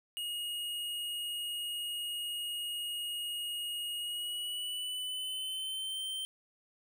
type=tone with pitch glide; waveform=square; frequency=2874 to 3116 Hz; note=F7 to G7; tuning=+49 to -11 cents; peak=-36 dBFS; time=0.17-6.25 s; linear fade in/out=0 ms; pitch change=+140 cents; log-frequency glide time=3.98-5.99 s; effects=none